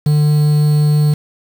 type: tone with quantisation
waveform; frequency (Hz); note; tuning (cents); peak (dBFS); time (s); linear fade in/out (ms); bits
triangle; 149.5; D3; +31; -7; 0.06-1.14; 5; 5
effects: none